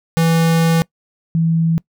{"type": "tone pair in turn", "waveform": ["square", "sine"], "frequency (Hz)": [164.81, 164.2], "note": ["E3", "E3"], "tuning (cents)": [0, -6], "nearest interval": "unison", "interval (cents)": 6, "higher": "first", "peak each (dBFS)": -12, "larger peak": "neither", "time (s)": [[0.17, 0.82], [1.35, 1.78]], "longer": "first", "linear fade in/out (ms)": 0, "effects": ["noise-tail reverb RT60 0.1 s tail -23 dB re dry"]}